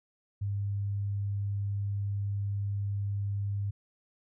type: tone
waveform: sine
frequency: 100.6 Hz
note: G2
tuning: 45 cents sharp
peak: -29 dBFS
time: 0.41-3.71 s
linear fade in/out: 10 ms
effects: none